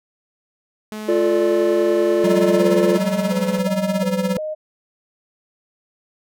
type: tone with pitch glide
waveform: sawtooth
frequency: 214.3 to 215.7 Hz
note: A3 to A3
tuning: -45 to -34 cents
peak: -24 dBFS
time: 0.92-3.59 s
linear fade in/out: 0 ms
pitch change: +11 cents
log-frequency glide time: 1.42-2.47 s
type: chord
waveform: triangle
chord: D minor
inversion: first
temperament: equal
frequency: 349.2 / 440 / 587.3 Hz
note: F4 / A4 / D5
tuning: 0 / 0 / 0 cents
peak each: -15 / -19 / -18 dBFS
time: 1.08-2.98 s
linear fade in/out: 10 ms
type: tone with tremolo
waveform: square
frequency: 189.7 Hz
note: F#3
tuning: 43 cents sharp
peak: -16 dBFS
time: 2.24-4.37 s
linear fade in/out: 2 ms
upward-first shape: triangle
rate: 17 Hz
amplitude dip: 85%
type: tone with vibrato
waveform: sine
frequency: 560 Hz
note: C#5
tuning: 18 cents sharp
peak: -23 dBFS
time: 2.24-4.55 s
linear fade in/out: 20 ms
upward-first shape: square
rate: 1.4 Hz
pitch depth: 170 cents each way
effects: none